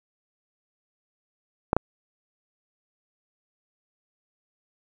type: clicks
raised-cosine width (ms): 1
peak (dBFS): -5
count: 2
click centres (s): 1.731 / 1.766
effects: none